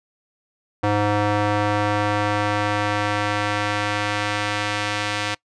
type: tone with band-pass filter sweep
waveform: square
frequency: 103.83 Hz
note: G#2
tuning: in tune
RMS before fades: -22 dBFS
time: 0.83-5.35 s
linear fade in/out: 10 ms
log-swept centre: 790 to 2700 Hz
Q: 0.73
effects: noise-tail reverb RT60 0.1 s tail -23 dB re dry + resampled to 22050 Hz